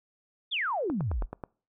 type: exponential sweep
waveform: sine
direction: down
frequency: 3727 to 33.1 Hz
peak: -27 dBFS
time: 0.51-1.26 s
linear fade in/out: 20 ms
type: click train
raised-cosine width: 1 ms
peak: -22 dBFS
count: 6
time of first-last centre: 0.9-1.438 s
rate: 9.3 Hz
effects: noise-tail reverb RT60 0.4 s tail -25 dB re dry

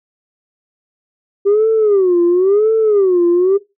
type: tone with vibrato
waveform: sine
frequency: 392 Hz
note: G4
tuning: in tune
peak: -7 dBFS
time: 1.45-3.58 s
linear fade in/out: 20 ms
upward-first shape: sine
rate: 0.96 Hz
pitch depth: 220 cents each way
effects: noise-tail reverb RT60 0.2 s tail -17 dB re dry + tanh soft clip ceiling -6 dBFS

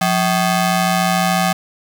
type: ring-modulated tone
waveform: sawtooth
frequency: 470.1 Hz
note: A#4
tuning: 15 cents sharp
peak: -7 dBFS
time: 0.01-1.53 s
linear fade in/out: 5 ms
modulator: 292 Hz
effects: none

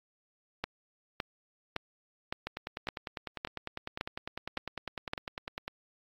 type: two click trains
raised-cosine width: 0.3 ms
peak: -20 / -16 dBFS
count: 33 / 9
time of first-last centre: 2.47-5.68 / 0.64-5.134 s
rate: 9.97 / 1.78 Hz
effects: AAC 32 kbps

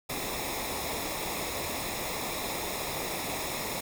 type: noise with comb filter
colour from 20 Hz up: pink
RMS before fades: -34 dBFS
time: 0.09-3.81 s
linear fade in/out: 10 ms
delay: 0.66 ms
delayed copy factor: -0.65
effects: none

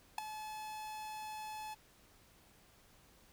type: tone with ADSR envelope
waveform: 45% pulse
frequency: 860 Hz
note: A5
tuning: 40 cents flat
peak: -29 dBFS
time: 0.18-1.75 s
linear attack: 4 ms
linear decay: 4 ms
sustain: -14 dB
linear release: 19 ms
effects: pink hiss -65 dBFS RMS until 3.32 s

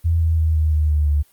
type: tone with pitch steps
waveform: sine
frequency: 83.1 / 81.39 / 79.71 / 78.07 / 76.47 / 74.89 / 73.35 Hz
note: E2 / E2 / D#2 / D#2 / D#2 / D2 / D2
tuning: +15 / -21 / +42 / +6 / -29 / +34 / -2 cents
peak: -14 dBFS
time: 0.04-1.23 s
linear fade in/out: 20 ms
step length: 170 ms
effects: white hiss -56 dBFS RMS until 1.32 s + Opus 32 kbps

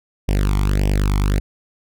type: tone with flanger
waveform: sawtooth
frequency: 49.54 Hz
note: G1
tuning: 19 cents sharp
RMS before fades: -17 dBFS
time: 0.28-1.4 s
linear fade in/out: 10 ms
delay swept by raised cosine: 0.36 to 0.92 ms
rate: 1.7 Hz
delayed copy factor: +0.9
effects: none

